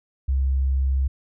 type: tone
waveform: sine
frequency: 66.8 Hz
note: C2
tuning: 36 cents sharp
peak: -18 dBFS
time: 0.28-1.08 s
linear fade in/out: 10 ms
effects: none